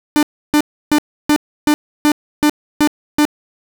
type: tone bursts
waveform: 45% pulse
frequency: 298 Hz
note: D4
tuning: 25 cents sharp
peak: -9 dBFS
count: 9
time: 0.16-3.252 s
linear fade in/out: 0 ms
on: 68 ms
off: 310 ms
effects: none